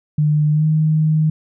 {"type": "tone with pitch glide", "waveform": "sine", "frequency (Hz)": [150.6, 155.73], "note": ["D3", "D#3"], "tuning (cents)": [44, 2], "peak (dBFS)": -12, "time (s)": [0.18, 1.3], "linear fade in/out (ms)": 5, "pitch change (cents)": 58, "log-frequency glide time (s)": [0.52, 0.65], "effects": []}